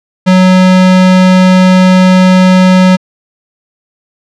square tone, 185 Hz, F#3, in tune, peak -3 dBFS, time 0.26-2.97 s, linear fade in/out 20 ms, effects low-pass 5000 Hz 12 dB/octave

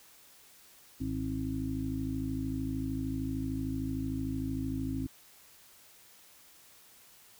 harmonic tone, 53.2 Hz, G#1, 42 cents sharp, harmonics 1 / 2 / 3 / 5 / 6, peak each -40 / -38 / -43 / -34 / -42 dBFS, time 1-5.07 s, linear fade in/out 10 ms, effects white hiss -58 dBFS RMS until 7.39 s

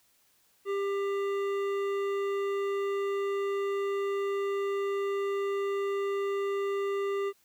triangle tone with hard clipping, 397.5 Hz, G4, 24 cents sharp, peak -30 dBFS, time 0.65-7.33 s, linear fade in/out 50 ms, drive 16 dB, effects white hiss -67 dBFS RMS until 7.44 s

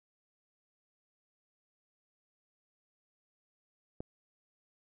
click, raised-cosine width 2 ms, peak -26 dBFS, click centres 4.005 s, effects none

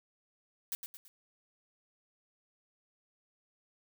blue noise with echo, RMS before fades -36 dBFS, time 0.72-0.75 s, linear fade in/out 0 ms, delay 110 ms, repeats 3, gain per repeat -7 dB, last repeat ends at 1.08 s, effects none

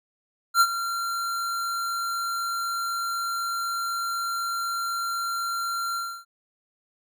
square tone with ADSR envelope, 1374 Hz, F6, 29 cents flat, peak -14 dBFS, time 0.54-6.25 s, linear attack 68 ms, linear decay 54 ms, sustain -13 dB, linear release 290 ms, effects none

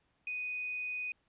sine tone with quantisation, 2489 Hz, D#7, in tune, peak -35 dBFS, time 0.27-1.12 s, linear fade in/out 2 ms, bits 10, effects pink hiss -75 dBFS RMS until 1.28 s + resampled to 8000 Hz

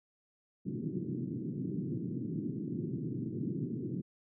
pink band-pass noise, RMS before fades -37 dBFS, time 0.65-4.02 s, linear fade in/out 20 ms, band 120 to 360 Hz, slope 48 dB/octave, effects none

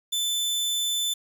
sawtooth tone, 3520 Hz, A7, in tune, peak -21 dBFS, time 0.12-1.14 s, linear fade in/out 10 ms, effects 8-bit

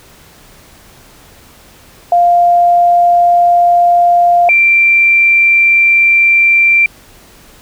sine tone pair in turn, 698.5 / 2357 Hz, F5 / D7, 0 / +6 cents, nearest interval octave + major sixth, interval 2106 cents, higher second, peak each -5 dBFS, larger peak neither, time 2.12-4.49 / 4.49-6.86 s, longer neither, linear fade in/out 2 ms, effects pink hiss -41 dBFS RMS until 7.61 s

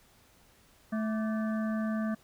harmonic tone with a mistuned harmonic, 218.3 Hz, A3, 13 cents flat, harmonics 1 / 3 / 5 / 7 / 8, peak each -29 / -39 / -43 / -46 / -47 dBFS, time 0.92-2.15 s, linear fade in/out 10 ms, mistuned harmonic 5, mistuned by +120 cents, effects pink hiss -62 dBFS RMS until 2.23 s

